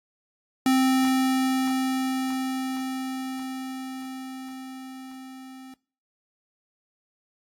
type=tone with level ramp; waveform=square; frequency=261.6 Hz; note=C4; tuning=in tune; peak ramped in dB=-18 to -42 dBFS; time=0.66-5.74 s; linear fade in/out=2 ms; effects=noise-tail reverb RT60 0.4 s tail -23 dB re dry + AAC 64 kbps